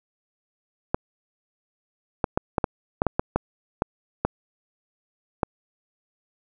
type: clicks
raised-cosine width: 1 ms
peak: -6 dBFS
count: 12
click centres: 0.945 / 2.242 / 2.375 / 2.582 / 2.642 / 3.019 / 3.067 / 3.195 / 3.36 / 3.821 / 4.25 / 5.432 s
effects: none